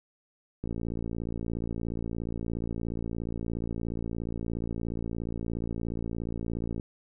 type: click train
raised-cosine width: 3 ms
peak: -21 dBFS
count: 352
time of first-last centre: 0.64-6.798 s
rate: 57 Hz
effects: none